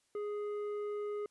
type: tone with tanh clipping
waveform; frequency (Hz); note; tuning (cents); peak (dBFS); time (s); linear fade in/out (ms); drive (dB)
triangle; 415.3; G#4; 0; -37; 0.15-1.26; 2; 12
effects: white hiss -75 dBFS RMS until 1.3 s + resampled to 24000 Hz